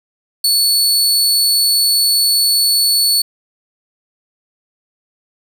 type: tone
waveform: sawtooth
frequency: 4435 Hz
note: C#8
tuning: in tune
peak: -8 dBFS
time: 0.44-3.22 s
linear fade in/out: 5 ms
effects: none